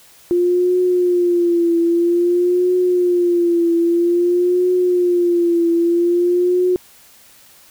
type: tone with vibrato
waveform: sine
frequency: 350 Hz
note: F4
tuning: 4 cents sharp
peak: -12 dBFS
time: 0.31-6.76 s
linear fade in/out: 0 ms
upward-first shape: triangle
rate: 0.51 Hz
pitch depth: 69 cents each way
effects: white hiss -47 dBFS RMS until 7.7 s